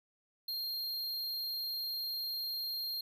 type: tone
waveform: square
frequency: 4210 Hz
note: C8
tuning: 10 cents sharp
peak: -36 dBFS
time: 0.48-3.01 s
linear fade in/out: 5 ms
effects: 13-bit